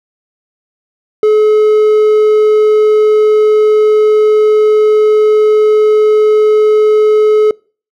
triangle tone, 427.6 Hz, A4, 49 cents flat, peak -3 dBFS, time 1.23-7.51 s, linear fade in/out 2 ms, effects noise-tail reverb RT60 0.4 s tail -26 dB re dry

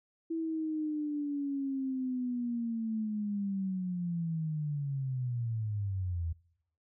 sine linear sweep, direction down, 329.3 to 80.3 Hz, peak -31 dBFS, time 0.3-6.33 s, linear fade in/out 10 ms, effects noise-tail reverb RT60 0.8 s tail -24 dB re dry

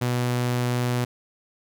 sawtooth tone, 122.9 Hz, B2, 8 cents flat, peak -18 dBFS, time 0.01-1.05 s, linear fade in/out 10 ms, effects none

